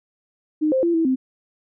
sine tone with pitch steps, 307.3 / 524 / 340.4 / 326.8 / 260.2 Hz, D#4 / C5 / F4 / E4 / C4, -21 / +2 / -44 / -15 / -9 cents, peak -16 dBFS, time 0.61-1.16 s, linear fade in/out 20 ms, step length 110 ms, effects none

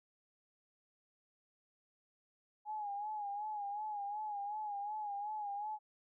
sine tone with vibrato, 830.6 Hz, G#5, in tune, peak -38 dBFS, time 2.65-5.79 s, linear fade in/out 50 ms, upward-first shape sine, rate 2.7 Hz, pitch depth 63 cents each way, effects none

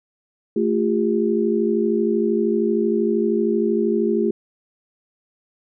sine tone cluster, 219.8 / 349.4 / 402.3 Hz, A3 / F4 / G4, -2 / +1 / +45 cents, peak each -21 dBFS, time 0.56-4.31 s, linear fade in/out 5 ms, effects none

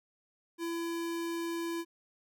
square tone, 336.2 Hz, E4, 34 cents sharp, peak -34 dBFS, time 0.58-1.85 s, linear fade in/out 50 ms, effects none

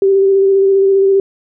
sine tone with vibrato, 390 Hz, G4, 9 cents flat, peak -7 dBFS, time 0.02-1.2 s, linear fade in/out 2 ms, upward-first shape square, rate 15 Hz, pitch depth 15 cents each way, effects none

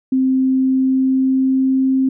sine tone with pitch glide, 261.6 to 264.2 Hz, C4 to C4, 0 to +17 cents, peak -12 dBFS, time 0.12-2.09 s, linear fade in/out 5 ms, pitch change +17 cents, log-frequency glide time 0.25-1.88 s, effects none

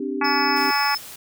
sine chord, C suspended second, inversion none, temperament equal, 261.6 / 293.7 / 392 Hz, C4 / D4 / G4, 0 / 0 / 0 cents, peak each -28 dBFS, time 0-0.71 s, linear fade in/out 5 ms
harmonic tone, 284.3 Hz, C#4, 44 cents sharp, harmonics 3 / 4 / 5 / 6 / 7 / 8 / 9, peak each -23 / -25 / -27 / -29 / -30 / -31 / -32 dBFS, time 0.21-0.95 s, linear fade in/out 5 ms
triangle tone, 5230 Hz, E8, 15 cents flat, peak -23 dBFS, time 0.24-0.98 s, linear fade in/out 10 ms
white noise, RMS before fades -39 dBFS, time 0.56-1.16 s, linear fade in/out 5 ms
effects none

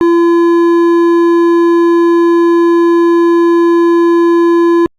sine tone with hard clipping, 340 Hz, F4, 46 cents flat, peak -7 dBFS, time 0.01-4.86 s, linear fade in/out 0 ms, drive 8 dB, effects Opus 48 kbps

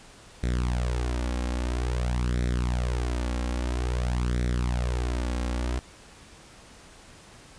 sawtooth tone with flanger, 60.9 Hz, B1, 24 cents flat, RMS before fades -27 dBFS, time 0.43-5.79 s, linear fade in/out 0 ms, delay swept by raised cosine 0.51 to 3.71 ms, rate 0.5 Hz, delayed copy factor +0.75, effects pink hiss -50 dBFS RMS until 7.58 s + resampled to 22050 Hz

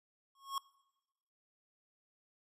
square tone with exponential growth, 1094 Hz, C#6, 23 cents flat, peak -33 dBFS, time 0.35-0.58 s, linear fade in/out 2 ms, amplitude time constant 49 ms, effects noise-tail reverb RT60 1.0 s tail -22 dB re dry + resampled to 32000 Hz

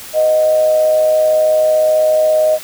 sine tone with amplitude modulation, 622 Hz, D#5, 1 cent flat, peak -7 dBFS, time 0.13-2.59 s, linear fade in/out 50 ms, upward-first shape sine, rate 118 Hz, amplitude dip 40%, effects white hiss -32 dBFS RMS until 2.63 s

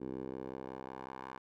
10% pulse tone with band-pass filter sweep, 65.41 Hz, C2, in tune, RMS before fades -44 dBFS, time 0-1.39 s, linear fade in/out 20 ms, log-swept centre 340 to 1100 Hz, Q 1.6, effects none

